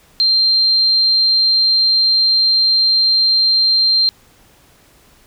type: tone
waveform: sine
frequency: 4164 Hz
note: C8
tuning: 9 cents flat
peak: -10 dBFS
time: 0.2-4.09 s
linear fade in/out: 0 ms
effects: pink hiss -50 dBFS RMS until 5.26 s